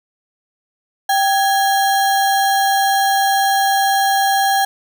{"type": "tone with sample-and-hold", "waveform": "sine", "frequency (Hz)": 784, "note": "G5", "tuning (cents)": 0, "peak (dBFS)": -12, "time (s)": [1.09, 4.65], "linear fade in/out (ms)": 5, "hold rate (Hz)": 2450, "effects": []}